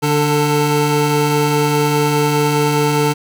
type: tone pair together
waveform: 25% pulse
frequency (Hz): 146.83 / 445.4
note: D3 / A4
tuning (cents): 0 / +21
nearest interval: octave + perfect fifth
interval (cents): 1921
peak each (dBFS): -12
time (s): 0.02-3.14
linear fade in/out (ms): 20
effects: none